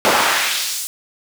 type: noise with high-pass filter sweep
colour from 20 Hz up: brown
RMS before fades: -18 dBFS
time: 0.05-0.87 s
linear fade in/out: 0 ms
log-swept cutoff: 570 to 8300 Hz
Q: 0.94
effects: none